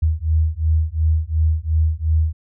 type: beating tone pair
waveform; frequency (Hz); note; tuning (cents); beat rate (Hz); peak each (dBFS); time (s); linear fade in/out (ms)
sine; 77.9 / 80.7; D#2 / E2; +3 / -36; 2.8; -18; 0.02-2.33; 10
effects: none